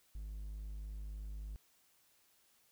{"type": "tone", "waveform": "triangle", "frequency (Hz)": 51.7, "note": "G#1", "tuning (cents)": -7, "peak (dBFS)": -40, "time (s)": [0.15, 1.56], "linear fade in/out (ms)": 0, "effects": ["white hiss -71 dBFS RMS until 2.71 s"]}